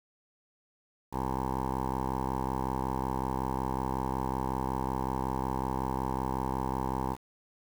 10% pulse tone with low-pass filter, 65.41 Hz, C2, in tune, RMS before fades -32 dBFS, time 1.11-7.17 s, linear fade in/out 50 ms, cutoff 900 Hz, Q 4.9, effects 8-bit

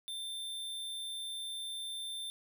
square tone, 3570 Hz, A7, 24 cents sharp, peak -39 dBFS, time 0.08-2.3 s, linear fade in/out 0 ms, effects none

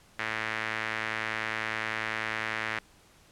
sawtooth tone with band-pass filter, 110 Hz, A2, in tune, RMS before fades -33 dBFS, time 0.19-2.79 s, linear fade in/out 5 ms, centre 1900 Hz, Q 2.4, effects pink hiss -59 dBFS RMS until 3.31 s + low-pass 11000 Hz 12 dB/octave

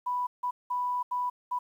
sine tone bursts at uneven times, 987.8 Hz, B5, in tune, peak -27 dBFS, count 5, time 0.06-0.27 / 0.43-0.51 / 0.7-1.03 / 1.11-1.3 / 1.51-1.59 s, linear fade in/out 10 ms, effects 10-bit

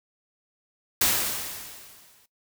white noise with exponential decay, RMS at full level -20 dBFS, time 1.01-2.26 s, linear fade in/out 5 ms, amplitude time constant 270 ms, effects noise-tail reverb RT60 0.1 s tail -17 dB re dry

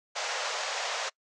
pink band-pass noise, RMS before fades -33 dBFS, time 0.15-1.1 s, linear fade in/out 20 ms, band 510 to 7100 Hz, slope 48 dB/octave, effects noise-tail reverb RT60 0.1 s tail -25 dB re dry

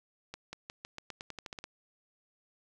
accelerating click train, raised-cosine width 0.2 ms, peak -24 dBFS, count 13, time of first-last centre 0.34-1.641 s, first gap 190 ms, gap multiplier 0.89, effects none

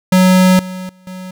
square tone with level steps, 185 Hz, F#3, in tune, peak -7 / -24 / -44 / -27 dBFS, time 0.12-1.31 s, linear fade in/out 5 ms, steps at 0.59 / 0.89 / 1.07 s, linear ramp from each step 2 ms, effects none

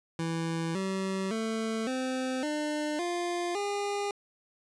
25% pulse tone with pitch steps, 164.81 / 191.52 / 222.6 / 258.6 / 300.5 / 349.2 / 405.8 Hz, E3 / G3 / A3 / C4 / D4 / F4 / G#4, 0 / -40 / +20 / -20 / +40 / 0 / -40 cents, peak -26 dBFS, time 0.19-4.11 s, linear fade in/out 2 ms, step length 560 ms, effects resampled to 22050 Hz

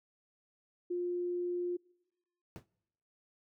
sine tone, 353.4 Hz, F4, 21 cents sharp, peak -32 dBFS, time 0.9-1.77 s, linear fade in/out 10 ms
brown noise with exponential decay, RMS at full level -38 dBFS, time 2.56-2.66 s, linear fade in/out 0 ms, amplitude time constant 21 ms
effects noise-tail reverb RT60 1.0 s tail -26 dB re dry + high-pass 100 Hz 12 dB/octave

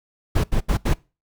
brown noise bursts, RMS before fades -18 dBFS, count 4, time 0.35-0.94 s, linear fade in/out 10 ms, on 89 ms, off 78 ms, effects noise-tail reverb RT60 0.3 s tail -23 dB re dry

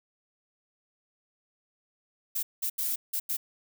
violet noise bursts at uneven times, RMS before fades -30 dBFS, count 5, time 2.35-2.43 / 2.62-2.7 / 2.78-2.96 / 3.13-3.2 / 3.29-3.37 s, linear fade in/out 10 ms, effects none

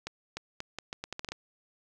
accelerating click train, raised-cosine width 0.2 ms, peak -19 dBFS, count 11, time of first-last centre 0.07-1.32 s, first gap 300 ms, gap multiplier 0.78, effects none

